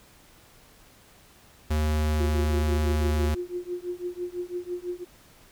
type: tone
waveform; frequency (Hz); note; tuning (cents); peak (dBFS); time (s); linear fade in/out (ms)
square; 76.5; D#2; -29; -23; 1.7-3.35; 10
type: tone with tremolo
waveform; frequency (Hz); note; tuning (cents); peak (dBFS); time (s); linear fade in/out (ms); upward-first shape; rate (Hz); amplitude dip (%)
sine; 355.4; F4; +30; -26; 2.19-5.05; 20; triangle; 6; 100
effects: pink hiss -55 dBFS RMS until 5.51 s